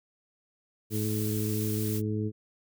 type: noise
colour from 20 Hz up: blue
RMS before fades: -38 dBFS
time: 0.9-2.02 s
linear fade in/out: 50 ms
type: harmonic tone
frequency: 106.9 Hz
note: A2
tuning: 49 cents flat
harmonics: 1 / 2 / 3 / 4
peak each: -30 / -33 / -35 / -36 dBFS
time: 0.9-2.32 s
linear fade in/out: 50 ms
effects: none